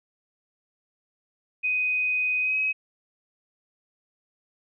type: tone with pitch glide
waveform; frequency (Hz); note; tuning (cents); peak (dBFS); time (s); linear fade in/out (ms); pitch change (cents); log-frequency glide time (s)
sine; 2501 to 2543; D#7 to D#7; +8 to +37; -22; 1.63-2.73; 20; +29; 2.41-2.57
effects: none